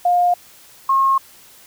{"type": "tone pair in turn", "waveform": "sine", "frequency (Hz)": [709, 1079.1], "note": ["F5", "C#6"], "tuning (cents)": [26, -47], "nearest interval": "perfect fifth", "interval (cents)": 727, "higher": "second", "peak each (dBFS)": -12, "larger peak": "neither", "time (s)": [[0.05, 0.34], [0.89, 1.18]], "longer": "neither", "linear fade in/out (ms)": 5, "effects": ["white hiss -46 dBFS RMS until 1.66 s"]}